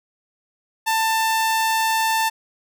sawtooth tone, 890 Hz, A5, 20 cents sharp, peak -14 dBFS, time 0.86-2.3 s, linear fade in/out 20 ms, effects none

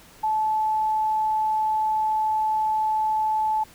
sine tone, 867 Hz, A5, 26 cents flat, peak -20 dBFS, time 0.23-3.64 s, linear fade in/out 10 ms, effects pink hiss -50 dBFS RMS until 3.74 s

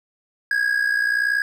triangle tone with amplitude modulation, 1647 Hz, G#6, 15 cents flat, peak -13 dBFS, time 0.51-1.42 s, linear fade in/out 2 ms, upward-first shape sine, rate 60.8 Hz, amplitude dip 70%, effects none

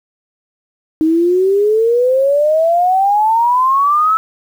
sine exponential sweep, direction up, 311.1 to 1318.5 Hz, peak -9 dBFS, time 1.01-4.17 s, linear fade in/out 0 ms, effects 7-bit

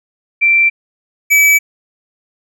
sine / square tone pair in turn, 2349 / 2295 Hz, D7 / D7, 0 / -40 cents, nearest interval unison, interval 40 cents, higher first, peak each -7 dBFS, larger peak neither, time 0.41-0.7 / 1.3-1.59 s, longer neither, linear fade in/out 20 ms, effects none

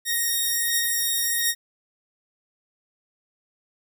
5% pulse beating tone pair, 1864.7 / 1866.1 Hz, A#6 / A#6, 0 / +1 cents, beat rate 1.4 Hz, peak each -12 / -18 dBFS, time 0.05-1.55 s, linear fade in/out 50 ms, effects none

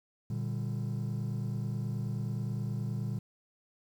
triangle chord, G minor, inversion first, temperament just, 117.6 / 147 / 196 Hz, Bb2 / D3 / G3, +16 / +2 / 0 cents, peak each -31 / -35 / -36 dBFS, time 0.3-3.19 s, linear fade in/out 5 ms, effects tanh soft clip ceiling -24 dBFS + 10-bit

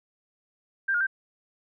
sine tone with pitch steps, 1583 / 1427 / 1568 Hz, G6 / F6 / G6, +17 / +37 / 0 cents, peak -22 dBFS, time 0.88-1.069 s, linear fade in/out 10 ms, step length 63 ms, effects none

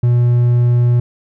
triangle tone, 121 Hz, B2, 35 cents flat, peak -7 dBFS, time 0.03-1 s, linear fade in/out 5 ms, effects none

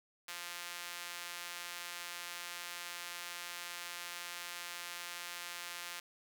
sawtooth tone with high-pass filter, 174.61 Hz, F3, in tune, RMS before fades -45 dBFS, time 0.28-6 s, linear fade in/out 5 ms, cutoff 1700 Hz, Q 0.71, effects none

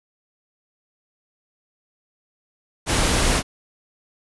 pink noise, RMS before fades -19 dBFS, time 2.86-3.43 s, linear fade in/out 50 ms, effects resampled to 24000 Hz

